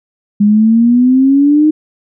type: exponential sweep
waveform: sine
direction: up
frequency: 203.3 to 311.1 Hz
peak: -5 dBFS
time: 0.4-1.71 s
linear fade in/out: 10 ms
effects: none